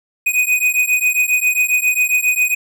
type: beating tone pair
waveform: square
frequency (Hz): 2489 / 2496.4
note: D#7 / D#7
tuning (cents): 0 / +5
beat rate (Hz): 7.4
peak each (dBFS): -17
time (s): 0.26-2.55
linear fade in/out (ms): 10
effects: none